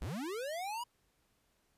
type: linear sweep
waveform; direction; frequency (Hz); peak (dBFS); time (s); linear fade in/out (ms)
square; up; 38.89 to 987.8; -38; 0.01-0.84; 10
effects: pink hiss -75 dBFS RMS until 1.77 s + resampled to 32000 Hz